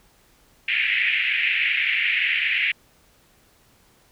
white band-pass noise, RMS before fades -22 dBFS, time 0.68-2.72 s, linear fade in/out 5 ms, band 1900 to 2700 Hz, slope 48 dB/octave, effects pink hiss -58 dBFS RMS until 4.11 s

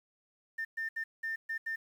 sine tone bursts at uneven times, 1799 Hz, A6, 38 cents sharp, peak -32 dBFS, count 6, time 0.58-0.65 / 0.77-0.89 / 0.96-1.04 / 1.23-1.36 / 1.49-1.58 / 1.66-1.76 s, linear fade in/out 10 ms, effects tanh soft clip ceiling -28 dBFS + 10-bit

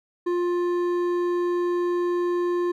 sine tone with hard clipping, 351.6 Hz, F4, 12 cents sharp, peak -23 dBFS, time 0.26-2.72 s, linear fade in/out 10 ms, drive 8 dB, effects none

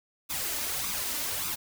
white noise with flanger, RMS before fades -32 dBFS, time 0.29-1.56 s, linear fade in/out 20 ms, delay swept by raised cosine 0.8 to 3.4 ms, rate 1.7 Hz, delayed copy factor +0.6, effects none

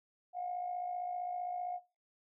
sine tone with amplitude modulation, 718 Hz, F5, 48 cents sharp, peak -33 dBFS, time 0.33-1.8 s, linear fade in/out 50 ms, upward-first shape sine, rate 55.4 Hz, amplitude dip 65%, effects noise-tail reverb RT60 0.3 s tail -20 dB re dry + tanh soft clip ceiling -29 dBFS

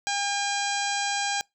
harmonic tone with a mistuned harmonic, 806 Hz, G5, 48 cents sharp, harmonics 1 / 2 / 3 / 4 / 5 / 6 / 7 / 8 / 9 / 10, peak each -29 / -32 / -34 / -35 / -36 / -37 / -37 / -38 / -39 / -39 dBFS, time 0.07-1.41 s, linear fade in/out 0 ms, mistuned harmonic 10, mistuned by -43 cents, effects noise-tail reverb RT60 0.2 s tail -26 dB re dry

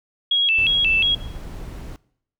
sine tone with vibrato, 2960 Hz, F#7, in tune, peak -15 dBFS, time 0.31-1.15 s, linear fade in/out 5 ms, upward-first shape square, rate 2.8 Hz, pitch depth 190 cents each way
brown noise, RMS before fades -33 dBFS, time 0.58-1.96 s, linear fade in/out 0 ms
effects noise-tail reverb RT60 0.7 s tail -22 dB re dry

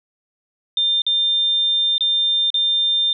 sine tone with dropouts, 3600 Hz, A7, 39 cents sharp, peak -15 dBFS, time 0.77-3.13 s, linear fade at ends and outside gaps 2 ms, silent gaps 1.019-1.065 / 1.981-2.007 / 2.503-2.542 s, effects none

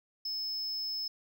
triangle tone, 5220 Hz, E8, 18 cents flat, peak -32 dBFS, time 0.25-1.08 s, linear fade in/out 5 ms, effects none

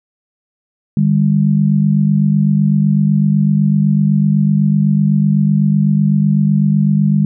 sine tone pair together, 152.45 / 200.4 Hz, D#3 / G3, -35 / +38 cents, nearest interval perfect fourth, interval 473 cents, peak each -12 dBFS, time 0.97-7.25 s, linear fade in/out 2 ms, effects none

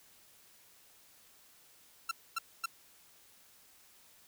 sawtooth tone bursts, 1355 Hz, E6, 47 cents sharp, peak -28 dBFS, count 3, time 2.09-2.659 s, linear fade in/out 5 ms, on 23 ms, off 250 ms, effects white hiss -62 dBFS RMS until 4.27 s

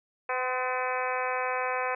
harmonic tone with a mistuned harmonic, 253.7 Hz, B3, 47 cents sharp, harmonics 2 / 3 / 4 / 5 / 6 / 7 / 8 / 9 / 10, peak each -33 / -34 / -33 / -37 / -37 / -38 / -41 / -39 / -39 dBFS, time 0.29-1.95 s, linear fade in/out 5 ms, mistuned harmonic 4, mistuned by +23 cents, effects none

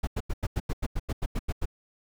brown noise bursts, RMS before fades -27 dBFS, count 13, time 0.03-1.657 s, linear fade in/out 10 ms, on 43 ms, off 89 ms, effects none

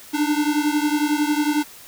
square beating tone pair, 293.7 / 304.7 Hz, D4 / D#4, 0 / -36 cents, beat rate 11 Hz, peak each -21 / -23 dBFS, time 0.13-1.64 s, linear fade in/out 20 ms, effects white hiss -43 dBFS RMS until 1.87 s

